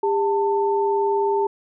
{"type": "tone pair together", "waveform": "sine", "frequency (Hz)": [401.2, 890.8], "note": ["G4", "A5"], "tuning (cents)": [40, 21], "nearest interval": "octave + major second", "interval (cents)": 1381, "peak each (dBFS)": [-19, -22], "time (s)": [0.03, 1.47], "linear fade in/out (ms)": 5, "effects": []}